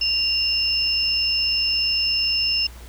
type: tone pair together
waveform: sine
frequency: 2794 / 5269 Hz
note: F7 / E8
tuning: 0 / -2 cents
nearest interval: major seventh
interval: 1098 cents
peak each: -23 / -20 dBFS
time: 0.01-2.67 s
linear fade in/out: 5 ms
effects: added 60 Hz sine -38 dBFS peak until 2.88 s + pink hiss -46 dBFS RMS until 2.88 s